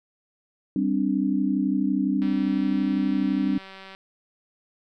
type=chord; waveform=sine; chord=G suspended fourth; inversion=none; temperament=equal; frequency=196 / 261.6 / 293.7 Hz; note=G3 / C4 / D4; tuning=0 / 0 / 0 cents; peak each=-25 dBFS; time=0.76-3.58 s; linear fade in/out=2 ms
type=click train; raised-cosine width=0.3 ms; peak=-27 dBFS; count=333; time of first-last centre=2.22-3.949 s; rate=192 Hz
effects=none